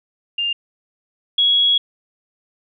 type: tone pair in turn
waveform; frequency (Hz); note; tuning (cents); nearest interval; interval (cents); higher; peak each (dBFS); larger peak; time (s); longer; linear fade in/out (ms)
sine; 2803 / 3333; F7 / G#7; +6 / +5; minor third; 299; second; -18 / -12; second; 0.38-0.53 / 1.38-1.78; second; 5
effects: none